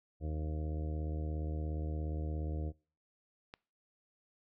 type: harmonic tone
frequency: 77.1 Hz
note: D#2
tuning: 15 cents flat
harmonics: 1 / 2 / 3 / 4 / 5 / 6 / 7 / 8 / 9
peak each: -35 / -43 / -53 / -46 / -52 / -51 / -51 / -63 / -55 dBFS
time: 0.2-2.73 s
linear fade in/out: 50 ms
type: click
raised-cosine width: 0.3 ms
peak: -30 dBFS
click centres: 3.539 s
effects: noise-tail reverb RT60 0.4 s tail -25 dB re dry